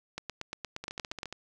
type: two click trains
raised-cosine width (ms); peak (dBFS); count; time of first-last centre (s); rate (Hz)
0.2; -19 / -22; 10 / 8; 0.18-1.231 / 0.84-1.326; 8.56 / 14.4
effects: none